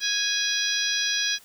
harmonic tone with a mistuned harmonic, 829 Hz, G#5, 3 cents flat, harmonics 2 / 3 / 4 / 5 / 6 / 7, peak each -29 / -32 / -29 / -30 / -30 / -30 dBFS, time 0-1.39 s, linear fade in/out 50 ms, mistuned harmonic 5, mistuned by -61 cents, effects white hiss -53 dBFS RMS until 1.44 s

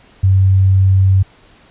sine tone, 95.5 Hz, G2, 45 cents flat, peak -7 dBFS, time 0.23-1.23 s, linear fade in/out 10 ms, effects pink hiss -47 dBFS RMS until 1.7 s + resampled to 8000 Hz

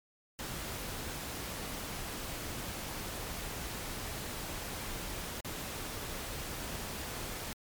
pink noise with dropouts, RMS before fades -40 dBFS, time 0.39-7.53 s, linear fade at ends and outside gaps 0 ms, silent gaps 5.405-5.447 s, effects MP3 96 kbps

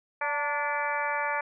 harmonic tone with a mistuned harmonic, 289.7 Hz, D4, 24 cents flat, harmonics 2 / 3 / 4 / 5 / 6 / 7 / 8, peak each -35 / -31 / -35 / -35 / -34 / -38 / -36 dBFS, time 0.21-1.41 s, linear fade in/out 5 ms, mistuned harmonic 3, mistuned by +41 cents, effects none

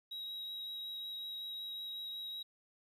sine tone with vibrato, 3832 Hz, A#7, 47 cents sharp, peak -38 dBFS, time 0.11-2.43 s, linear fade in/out 10 ms, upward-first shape triangle, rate 5.4 Hz, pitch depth 9 cents each way, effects tanh soft clip ceiling -40 dBFS + 12-bit

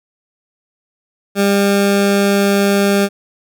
20% pulse tone, 199.9 Hz, G3, 34 cents sharp, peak -6 dBFS, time 1.35-3.09 s, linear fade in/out 50 ms, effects none

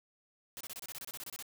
white noise bursts, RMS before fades -44 dBFS, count 14, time 0.57-1.425 s, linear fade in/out 0 ms, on 36 ms, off 27 ms, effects none

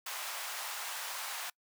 pink high-pass noise, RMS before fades -40 dBFS, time 0.06-1.5 s, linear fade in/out 5 ms, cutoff 760 Hz, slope 24 dB/octave, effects noise-tail reverb RT60 0.1 s tail -25 dB re dry

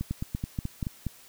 two click trains, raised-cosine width 5 ms, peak -17 / -18 dBFS, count 5 / 5, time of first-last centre 0.11-1.067 / 0.01-0.868 s, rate 4.18 / 4.66 Hz, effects white hiss -53 dBFS RMS until 1.28 s

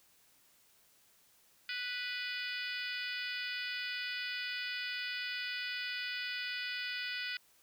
harmonic tone, 493.9 Hz, B4, in tune, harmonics 3 / 4 / 5 / 6 / 7 / 8 / 9 / 10, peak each -42 / -43 / -43 / -45 / -47 / -52 / -47 / -48 dBFS, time 1.69-7.37 s, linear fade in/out 2 ms, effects white hiss -67 dBFS RMS until 7.62 s

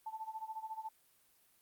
sine tone with tremolo, 880 Hz, A5, in tune, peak -38 dBFS, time 0.06-0.89 s, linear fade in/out 5 ms, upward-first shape sine, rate 14 Hz, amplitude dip 85%, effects white hiss -70 dBFS RMS until 1.61 s + Opus 32 kbps

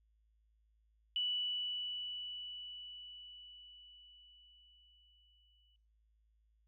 sine tone with exponential decay, 2960 Hz, F#7, in tune, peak -32 dBFS, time 1.16-5.76 s, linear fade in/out 1 ms, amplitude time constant 1000 ms, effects noise-tail reverb RT60 0.5 s tail -23 dB re dry + added 54 Hz sine -70 dBFS peak until 6.67 s

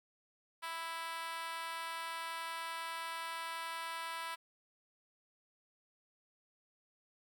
5% pulse tone with high-pass filter, 329.6 Hz, E4, in tune, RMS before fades -42 dBFS, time 0.62-4.36 s, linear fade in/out 20 ms, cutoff 1000 Hz, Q 2.8, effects 12-bit

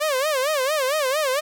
sawtooth tone with vibrato, 566 Hz, C#5, 36 cents sharp, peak -16 dBFS, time 0-1.41 s, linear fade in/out 20 ms, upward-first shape sine, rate 4.4 Hz, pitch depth 180 cents each way, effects none

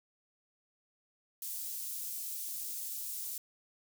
white high-pass noise, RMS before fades -40 dBFS, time 1.42-3.38 s, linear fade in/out 2 ms, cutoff 7000 Hz, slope 12 dB/octave, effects none

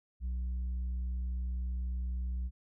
sine tone with tanh clipping, 61.8 Hz, B1, 2 cents sharp, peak -33 dBFS, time 0.2-2.51 s, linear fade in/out 50 ms, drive 3 dB, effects none

